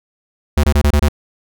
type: tone bursts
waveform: square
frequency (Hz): 73.42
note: D2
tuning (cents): 0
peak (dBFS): -10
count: 6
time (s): 0.57-1.086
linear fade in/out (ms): 5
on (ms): 66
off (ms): 24
effects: none